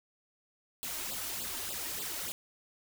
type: noise with flanger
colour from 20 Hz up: white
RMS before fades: -38 dBFS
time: 0.83-2.32 s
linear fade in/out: 0 ms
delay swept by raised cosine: 0.24 to 3.24 ms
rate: 3.4 Hz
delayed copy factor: +1
effects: none